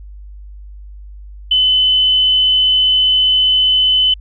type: tone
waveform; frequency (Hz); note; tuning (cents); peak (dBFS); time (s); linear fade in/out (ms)
sine; 3025; F#7; +38; -9; 1.51-4.14; 5
effects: added 50 Hz sine -31 dBFS peak until 4.2 s